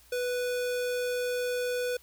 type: tone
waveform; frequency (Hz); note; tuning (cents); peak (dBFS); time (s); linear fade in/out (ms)
square; 493.9; B4; 0; -29; 0.12-1.97; 5
effects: added 60 Hz sine -61 dBFS peak until 2.02 s + white hiss -59 dBFS RMS until 2.02 s